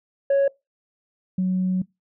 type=tone pair in turn; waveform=sine; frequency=554.4 / 185.01 Hz; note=C#5 / F#3; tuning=0 / 0 cents; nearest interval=octave + perfect fifth; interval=1900 cents; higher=first; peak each=-13 / -18 dBFS; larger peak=first; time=0.3-0.48 / 1.38-1.82 s; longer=second; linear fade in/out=5 ms; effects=noise-tail reverb RT60 0.2 s tail -23 dB re dry + tanh soft clip ceiling -15 dBFS